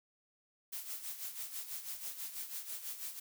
blue noise with tremolo, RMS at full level -41 dBFS, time 0.72-3.2 s, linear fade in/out 10 ms, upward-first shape sine, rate 6.1 Hz, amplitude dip 65%, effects none

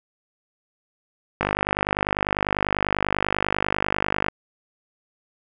click train, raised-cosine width 0.5 ms, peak -5 dBFS, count 145, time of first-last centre 1.41-4.284 s, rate 50.1 Hz, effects none

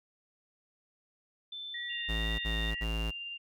sine tone with pitch glide, 3533 to 3626 Hz, A7 to A#7, +6 to -49 cents, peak -39 dBFS, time 1.52-2.71 s, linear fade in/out 5 ms, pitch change +45 cents, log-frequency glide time 1.82-2.17 s
sine tone with vibrato, 1898 Hz, A#6, 31 cents sharp, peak -38 dBFS, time 1.74-2.84 s, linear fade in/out 5 ms, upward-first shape triangle, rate 2.1 Hz, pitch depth 26 cents each way
sine tone with tremolo, 2791 Hz, F7, 2 cents flat, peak -37 dBFS, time 1.89-3.38 s, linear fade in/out 20 ms, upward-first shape triangle, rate 19 Hz, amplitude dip 25%
square tone bursts, 55 Hz, A1, in tune, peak -32 dBFS, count 3, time 2.08-3.114 s, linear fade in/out 20 ms, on 310 ms, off 52 ms
effects none

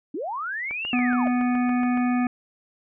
sine linear two-way sweep, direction up then down, 256.3 to 2919 to 559 Hz, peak -27 dBFS, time 0.14-1.28 s, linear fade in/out 5 ms, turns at 0.89 s
click train, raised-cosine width 0.5 ms, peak -22 dBFS, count 10, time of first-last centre 0.71-1.974 s, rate 7.12 Hz
harmonic tone, 246.9 Hz, B3, in tune, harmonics 1 / 3 / 5 / 7 / 9 / 10, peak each -20 / -30 / -34 / -37 / -39 / -40 dBFS, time 0.93-2.27 s, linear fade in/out 2 ms
effects none

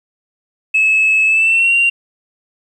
sine tone with pitch glide, 2594 to 2764 Hz, E7 to F7, -28 to -19 cents, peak -8 dBFS, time 0.74-1.9 s, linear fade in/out 10 ms, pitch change +109 cents, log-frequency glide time 1.26-1.75 s, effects tanh soft clip ceiling -6 dBFS + 8-bit

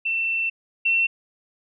sine tone pair in turn, 2686 / 2705 Hz, E7 / E7, +32 / +44 cents, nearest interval unison, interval 12 cents, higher second, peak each -21 / -17 dBFS, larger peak second, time 0.05-0.5 / 0.85-1.07 s, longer first, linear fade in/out 10 ms, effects none

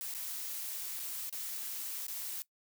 blue noise with dropouts, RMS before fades -40 dBFS, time 0.01-2.42 s, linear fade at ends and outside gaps 0 ms, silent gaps 0.14-0.148 / 0.995-0.999 / 1.295-1.326 / 2.067-2.082 s, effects noise-tail reverb RT60 0.1 s tail -19 dB re dry

